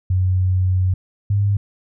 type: tone pair in turn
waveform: sine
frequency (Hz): 92.5 / 101.06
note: F#2 / G#2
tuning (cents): 0 / -47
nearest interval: major second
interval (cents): 153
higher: second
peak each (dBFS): -14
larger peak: neither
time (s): 0.1-0.94 / 1.3-1.57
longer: first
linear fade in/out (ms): 5
effects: none